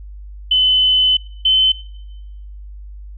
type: tone pair in turn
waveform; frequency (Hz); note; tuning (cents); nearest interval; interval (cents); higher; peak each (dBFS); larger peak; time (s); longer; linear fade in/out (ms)
sine; 3027 / 3060; F#7 / G7; +39 / -42; unison; 19; second; -10; neither; 0.51-1.17 / 1.45-1.72; first; 5
effects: noise-tail reverb RT60 1.0 s tail -20 dB re dry + added 50 Hz sine -31 dBFS peak until 3.17 s